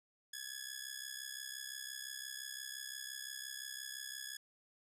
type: ring-modulated tone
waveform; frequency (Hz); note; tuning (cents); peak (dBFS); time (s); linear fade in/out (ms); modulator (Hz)
10% pulse; 1691; G#6; +31; -32; 0.33-4.37; 5; 32.9
effects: none